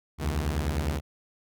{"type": "beating tone pair", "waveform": "sawtooth", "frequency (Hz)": [68.9, 78.8], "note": ["C#2", "D#2"], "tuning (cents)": [-10, 23], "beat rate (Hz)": 9.9, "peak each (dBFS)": -25, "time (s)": [0.18, 1.01], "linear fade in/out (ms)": 50, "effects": []}